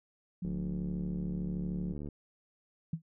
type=tone with vibrato; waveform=sine; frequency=178.7 Hz; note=F3; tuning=40 cents sharp; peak=-34 dBFS; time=0.42-1.93 s; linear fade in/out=5 ms; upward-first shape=square; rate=15 Hz; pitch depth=8 cents each way
type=click train; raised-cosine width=3 ms; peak=-29 dBFS; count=121; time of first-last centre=0.45-2.087 s; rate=73.3 Hz
type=tone with exponential decay; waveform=sine; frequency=162.4 Hz; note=E3; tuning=26 cents flat; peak=-27 dBFS; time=2.93-3.02 s; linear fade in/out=5 ms; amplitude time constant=19 ms
effects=none